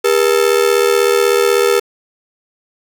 45% pulse ring-modulated tone, 440 Hz, A4, in tune, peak -7 dBFS, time 0.04-1.8 s, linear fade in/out 10 ms, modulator 38.1 Hz, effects 7-bit

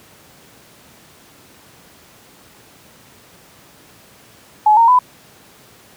sine tone with pitch steps, 850 / 921.6 / 999.2 Hz, G#5 / A#5 / B5, +40 / -20 / +20 cents, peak -7 dBFS, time 4.66-4.99 s, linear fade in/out 5 ms, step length 110 ms, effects pink hiss -46 dBFS RMS until 5.96 s + high-pass 100 Hz 12 dB/octave

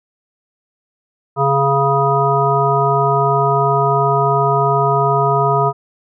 harmonic tone, 138.59 Hz, C#3, in tune, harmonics 1 / 3 / 5 / 7 / 9, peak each -18 / -18 / -18 / -18 / -18 dBFS, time 1.36-5.73 s, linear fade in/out 50 ms, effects none

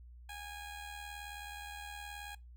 15% pulse tone with amplitude modulation, 822 Hz, G#5, 18 cents flat, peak -36 dBFS, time 0.29-2.35 s, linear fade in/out 5 ms, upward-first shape sine, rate 79 Hz, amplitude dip 50%, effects noise-tail reverb RT60 0.2 s tail -21 dB re dry + added 60 Hz sine -51 dBFS peak until 2.56 s

